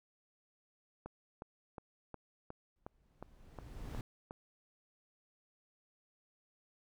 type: click train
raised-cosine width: 1 ms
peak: -31 dBFS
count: 10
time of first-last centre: 1.06-4.309 s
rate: 2.77 Hz
type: noise with exponential growth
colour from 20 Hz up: brown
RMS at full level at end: -40 dBFS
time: 2.76-4.01 s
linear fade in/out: 1 ms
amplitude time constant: 270 ms
effects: none